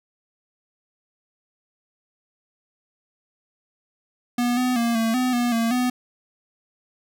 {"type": "tone with pitch steps", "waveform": "square", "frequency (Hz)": [242.6, 251.5, 233.8, 225.7, 252.9, 241.6, 229.1, 249.4], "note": ["B3", "B3", "A#3", "A3", "B3", "B3", "A#3", "B3"], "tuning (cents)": [-31, 32, 5, 44, 41, -38, -30, 17], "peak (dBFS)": -20, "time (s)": [4.38, 5.9], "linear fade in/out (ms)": 5, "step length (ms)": 190, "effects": []}